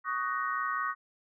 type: chord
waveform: sine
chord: D# minor seventh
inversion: third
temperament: just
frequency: 1120.1 / 1244.5 / 1493.4 / 1866.8 Hz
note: C#6 / D#6 / F#6 / A#6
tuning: +18 / 0 / +16 / +2 cents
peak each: -33 / -34 / -37 / -37 dBFS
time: 0.04-0.95 s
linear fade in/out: 50 ms
effects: none